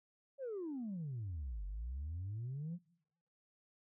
sine exponential two-way sweep, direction down then up, 570 to 46.31 to 182.8 Hz, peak -38 dBFS, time 0.38-2.79 s, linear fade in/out 50 ms, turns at 1.65 s, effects noise-tail reverb RT60 0.8 s tail -25 dB re dry + tanh soft clip ceiling -37 dBFS

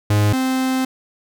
45% pulse tone pair in turn, 104.1 / 260.3 Hz, G#2 / C4, +5 / -9 cents, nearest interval octave + major third, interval 1586 cents, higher second, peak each -13 / -17 dBFS, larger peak first, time 0.1-0.33 / 0.33-0.85 s, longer second, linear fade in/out 5 ms, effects none

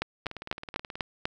two click trains, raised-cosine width 0.3 ms, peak -12 / -22 dBFS, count 6 / 15, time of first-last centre 0.02-1.255 / 0.26-1.009 s, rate 4.05 / 18.7 Hz, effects none

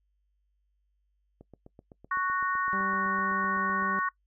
click train, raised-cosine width 2 ms, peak -35 dBFS, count 20, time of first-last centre 1.41-3.824 s, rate 7.87 Hz
sine chord, F# major, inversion second, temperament just, 1110 / 1480 / 1850 Hz, C#6 / F#6 / A#6, +2 / 0 / -14 cents, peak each -28 / -32 / -34 dBFS, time 2.11-4.09 s, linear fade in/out 5 ms
harmonic tone, 193.9 Hz, G3, 19 cents flat, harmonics 1 / 2 / 3 / 4 / 5 / 6 / 7 / 8 / 9 / 10, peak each -35 / -41 / -45 / -47 / -49 / -51 / -52 / -53 / -54 / -55 dBFS, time 2.73-3.99 s, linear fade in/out 0 ms
effects noise-tail reverb RT60 0.1 s tail -21 dB re dry + added 50 Hz sine -70 dBFS peak until 4.26 s

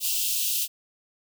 white high-pass noise, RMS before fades -26 dBFS, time 0-0.68 s, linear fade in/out 50 ms, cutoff 2600 Hz, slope 96 dB/octave, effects none

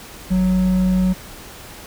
triangle tone pair together, 51.91 / 185 Hz, G#1 / F#3, 0 / 0 cents, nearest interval octave + minor seventh, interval 2200 cents, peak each -23 / -12 dBFS, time 0.3-1.14 s, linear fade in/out 20 ms, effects pink hiss -38 dBFS RMS until 1.86 s

